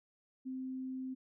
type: tone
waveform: sine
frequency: 260 Hz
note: C4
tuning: 11 cents flat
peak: -38 dBFS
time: 0.45-1.15 s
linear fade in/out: 20 ms
effects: none